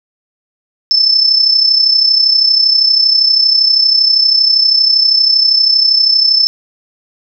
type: tone with amplitude modulation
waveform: sine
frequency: 5274 Hz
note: E8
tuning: in tune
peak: -4 dBFS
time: 0.91-6.47 s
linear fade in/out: 0 ms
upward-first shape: sine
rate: 32.6 Hz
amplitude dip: 60%
effects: none